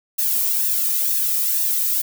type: noise with flanger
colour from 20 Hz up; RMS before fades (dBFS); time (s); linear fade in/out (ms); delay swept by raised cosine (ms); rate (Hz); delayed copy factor
violet; -20; 0.18-2.02; 10; 1.1 to 1.67; 2.1; +0.65
effects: none